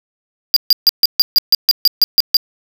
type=tone bursts; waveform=square; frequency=4820 Hz; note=D8; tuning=44 cents sharp; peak=-6 dBFS; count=12; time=0.54-2.368 s; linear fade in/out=0 ms; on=24 ms; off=140 ms; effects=none